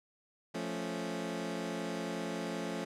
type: chord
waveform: 20% pulse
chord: F augmented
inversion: none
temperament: equal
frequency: 174.61 / 220 / 277.2 Hz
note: F3 / A3 / C#4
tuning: 0 / 0 / 0 cents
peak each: -35 / -35 / -36 dBFS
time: 0.54-2.85 s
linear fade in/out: 10 ms
effects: low-pass 9000 Hz 12 dB/octave